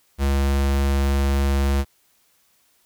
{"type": "tone", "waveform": "square", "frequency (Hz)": 69.1, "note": "C#2", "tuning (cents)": -5, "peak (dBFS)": -18, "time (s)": [0.18, 1.85], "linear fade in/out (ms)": 50, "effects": ["white hiss -62 dBFS RMS until 2.85 s"]}